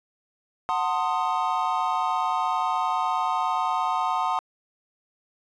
triangle chord, F# diminished seventh, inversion none, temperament equal with one note detuned, 740 / 896.9 / 1046.5 / 1244.5 Hz, F#5 / A5 / C6 / Eb6, 0 / +33 / 0 / 0 cents, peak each -26 / -26 / -26 / -27 dBFS, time 0.69-4.39 s, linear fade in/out 0 ms, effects resampled to 22050 Hz

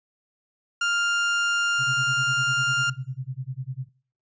30% pulse tone, 1400 Hz, F6, 4 cents sharp, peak -19 dBFS, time 0.81-2.9 s, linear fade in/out 5 ms
sine tone with tremolo, 130.7 Hz, C3, 1 cent flat, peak -26 dBFS, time 1.78-3.89 s, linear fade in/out 50 ms, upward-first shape sine, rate 10 Hz, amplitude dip 100%
effects noise-tail reverb RT60 0.5 s tail -23 dB re dry + resampled to 16000 Hz

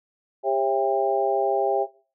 harmonic tone with a mistuned harmonic, 133 Hz, C3, 29 cents sharp, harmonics 3 / 4 / 5 / 6, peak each -25 / -25 / -25 / -25 dBFS, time 0.43-1.87 s, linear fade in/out 50 ms, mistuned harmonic 4, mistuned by +39 cents, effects noise-tail reverb RT60 0.4 s tail -20 dB re dry

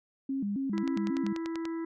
sine tone with vibrato, 234 Hz, A#3, 7 cents sharp, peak -29 dBFS, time 0.29-1.33 s, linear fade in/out 5 ms, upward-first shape square, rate 3.7 Hz, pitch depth 250 cents each way
harmonic tone, 329.6 Hz, E4, in tune, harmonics 1 / 3 / 4 / 5 / 6, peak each -32 / -47 / -52 / -56 / -53 dBFS, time 0.73-1.85 s, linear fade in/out 5 ms
click train, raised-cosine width 0.2 ms, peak -22 dBFS, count 10, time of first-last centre 0.78-1.654 s, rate 10.3 Hz
effects none

